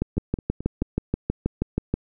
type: two click trains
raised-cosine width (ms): 3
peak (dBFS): -9 / -20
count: 13 / 4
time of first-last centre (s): 0.02-1.94 / 0.17-0.824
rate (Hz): 6.25 / 4.59
effects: none